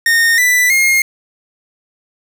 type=tone with pitch steps; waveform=45% pulse; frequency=1839 / 1982.4 / 2137 Hz; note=A#6 / B6 / C7; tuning=-24 / +6 / +36 cents; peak=-9 dBFS; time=0.06-1.02 s; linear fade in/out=2 ms; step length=320 ms; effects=none